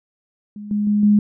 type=tone with level steps; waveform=sine; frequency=207.7 Hz; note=G#3; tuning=in tune; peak=-30 / -17 / -14 / -10 dBFS; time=0.56-1.19 s; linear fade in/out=2 ms; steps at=0.71 / 0.87 / 1.03 s; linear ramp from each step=2 ms; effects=none